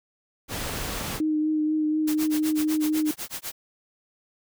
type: noise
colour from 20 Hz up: pink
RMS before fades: -31 dBFS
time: 0.48-1.21 s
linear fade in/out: 50 ms
type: tone with vibrato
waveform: sine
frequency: 308.1 Hz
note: D#4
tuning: 17 cents flat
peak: -21 dBFS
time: 1.2-3.11 s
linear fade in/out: 2 ms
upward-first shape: triangle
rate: 4.1 Hz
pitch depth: 22 cents each way
type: noise with tremolo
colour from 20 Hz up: white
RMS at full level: -32 dBFS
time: 2.07-3.52 s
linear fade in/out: 10 ms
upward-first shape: sine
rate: 8 Hz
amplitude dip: 100%
effects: none